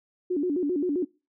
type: tone with vibrato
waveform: sine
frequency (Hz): 323.1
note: E4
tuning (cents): -35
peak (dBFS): -23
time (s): 0.3-1.05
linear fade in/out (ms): 10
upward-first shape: square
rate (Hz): 7.6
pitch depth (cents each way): 200
effects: noise-tail reverb RT60 0.3 s tail -24 dB re dry